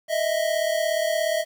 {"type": "tone pair together", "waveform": "square", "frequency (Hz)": [622.3, 659.3], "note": ["D#5", "E5"], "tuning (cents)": [0, 0], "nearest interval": "minor second", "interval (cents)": 100, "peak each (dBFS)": -25, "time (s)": [0.08, 1.45], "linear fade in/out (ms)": 50, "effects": ["9-bit"]}